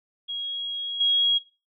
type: tone with level steps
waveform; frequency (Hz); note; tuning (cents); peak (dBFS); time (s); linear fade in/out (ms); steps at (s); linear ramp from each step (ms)
sine; 3299; G#7; -12; -28 / -18; 0.28-1.39; 20; 1; 10
effects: noise-tail reverb RT60 0.3 s tail -19 dB re dry